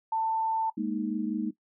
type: tone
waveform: sine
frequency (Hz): 891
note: A5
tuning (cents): +22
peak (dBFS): -25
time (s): 0.12-0.7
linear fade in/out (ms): 5
type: chord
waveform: sine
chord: Ab suspended second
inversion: none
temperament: equal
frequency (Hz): 207.7 / 233.1 / 311.1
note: Ab3 / Bb3 / Eb4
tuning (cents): 0 / 0 / 0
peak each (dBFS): -32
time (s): 0.77-1.51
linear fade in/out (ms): 10
effects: noise-tail reverb RT60 0.1 s tail -17 dB re dry